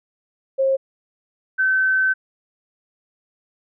sine tone pair in turn, 536 / 1533.2 Hz, C5 / G6, +42 / -39 cents, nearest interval octave + tritone, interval 1819 cents, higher second, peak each -15 dBFS, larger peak neither, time 0.58-0.77 / 1.58-2.14 s, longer second, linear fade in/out 20 ms, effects none

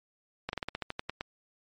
slowing click train, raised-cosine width 0.3 ms, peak -17 dBFS, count 11, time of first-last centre 0.49-1.209 s, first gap 41 ms, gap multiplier 1.12, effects MP3 48 kbps

